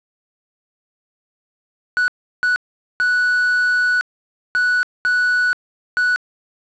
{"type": "tone bursts at uneven times", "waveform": "triangle", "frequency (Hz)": 1478, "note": "F#6", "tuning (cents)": -2, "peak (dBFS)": -12, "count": 6, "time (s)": [[1.97, 2.08], [2.43, 2.56], [3, 4.01], [4.55, 4.83], [5.05, 5.53], [5.97, 6.16]], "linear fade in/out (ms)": 0, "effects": ["resampled to 16000 Hz", "7-bit"]}